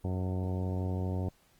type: harmonic tone with a mistuned harmonic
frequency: 92.5 Hz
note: F#2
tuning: in tune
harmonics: 1 / 2 / 3 / 4 / 5 / 6 / 7 / 8 / 10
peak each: -31 / -37 / -41 / -43 / -45 / -47 / -48 / -49 / -51 dBFS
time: 0.04-1.29 s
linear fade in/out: 5 ms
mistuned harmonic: 10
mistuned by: -42 cents
effects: pink hiss -66 dBFS RMS until 1.59 s + Opus 24 kbps